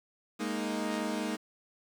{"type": "chord", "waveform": "sawtooth", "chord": "Ab suspended second", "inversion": "none", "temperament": "equal", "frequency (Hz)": [207.7, 233.1, 311.1], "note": ["Ab3", "Bb3", "Eb4"], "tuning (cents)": [0, 0, 0], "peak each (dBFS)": -32, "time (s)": [0.39, 1.37], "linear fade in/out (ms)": 20, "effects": ["low-pass 10000 Hz 12 dB/octave", "9-bit"]}